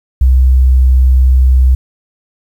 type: tone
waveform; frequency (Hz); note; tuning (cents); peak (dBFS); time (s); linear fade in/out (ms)
sine; 64.2; C2; -32; -4; 0.21-1.75; 5
effects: 7-bit